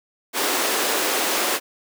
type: high-pass noise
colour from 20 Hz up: pink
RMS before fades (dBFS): -22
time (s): 0.33-1.6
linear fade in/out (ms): 50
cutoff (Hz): 320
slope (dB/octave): 24
effects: none